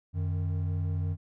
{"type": "tone pair together", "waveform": "triangle", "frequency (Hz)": [91.12, 153.8], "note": ["F#2", "D#3"], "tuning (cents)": [-26, -20], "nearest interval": "major sixth", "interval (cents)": 906, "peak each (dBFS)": [-26, -33], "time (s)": [0.13, 1.17], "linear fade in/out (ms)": 50, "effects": []}